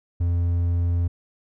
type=tone; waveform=triangle; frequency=86.4 Hz; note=F2; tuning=18 cents flat; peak=-17 dBFS; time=0.2-1.08 s; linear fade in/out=10 ms; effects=none